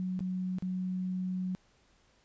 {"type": "tone with dropouts", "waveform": "sine", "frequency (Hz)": 184.4, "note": "F#3", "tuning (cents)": -6, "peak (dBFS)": -31, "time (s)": [0, 1.55], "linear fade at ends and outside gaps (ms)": 0, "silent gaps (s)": [[0.192, 0.206], [0.585, 0.624]], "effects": ["pink hiss -67 dBFS RMS until 2.24 s", "resampled to 16000 Hz"]}